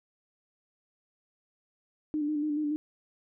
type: tone with vibrato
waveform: sine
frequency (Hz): 299.4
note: D4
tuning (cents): +33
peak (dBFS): -27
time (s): 2.14-2.76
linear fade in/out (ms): 0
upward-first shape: square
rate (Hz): 7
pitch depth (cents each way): 33
effects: none